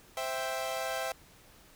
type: chord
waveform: sawtooth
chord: C major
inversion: none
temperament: equal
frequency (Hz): 523.3 / 659.3 / 784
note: C5 / E5 / G5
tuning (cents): 0 / 0 / 0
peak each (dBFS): -34 / -32 / -34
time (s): 0.17-1.12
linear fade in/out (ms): 2
effects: pink hiss -58 dBFS RMS until 1.75 s